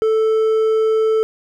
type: tone with hard clipping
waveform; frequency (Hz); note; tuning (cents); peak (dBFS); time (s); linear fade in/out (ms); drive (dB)
triangle; 440; A4; 0; -14; 0.02-1.23; 0; 7
effects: none